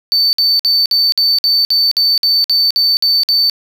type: tone bursts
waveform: triangle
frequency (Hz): 4541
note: C#8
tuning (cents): +41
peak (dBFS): -8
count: 13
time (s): 0.12-3.498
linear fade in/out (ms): 0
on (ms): 210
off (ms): 54
effects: none